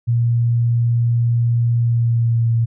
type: tone with pitch glide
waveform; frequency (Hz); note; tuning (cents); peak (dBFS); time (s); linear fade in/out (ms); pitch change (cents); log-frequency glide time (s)
sine; 118.1 to 115.47; A#2 to A#2; +23 to -16; -13; 0.07-2.66; 20; -39; 1.78-2.54
effects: none